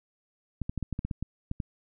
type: clicks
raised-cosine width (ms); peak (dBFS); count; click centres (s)
5; -19; 11; 0.617 / 0.695 / 0.777 / 0.827 / 0.927 / 0.991 / 1.05 / 1.112 / 1.226 / 1.514 / 1.602
effects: none